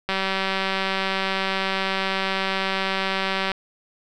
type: click train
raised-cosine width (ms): 0.3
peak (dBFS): -8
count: 659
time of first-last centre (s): 0.09-3.517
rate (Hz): 192
effects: none